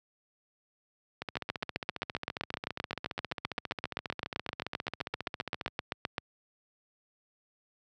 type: two click trains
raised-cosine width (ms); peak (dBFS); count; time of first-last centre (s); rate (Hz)
0.3; -15 / -19; 38 / 67; 1.37-6.181 / 1.22-5.679; 7.69 / 14.8
effects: high-pass 80 Hz 12 dB/octave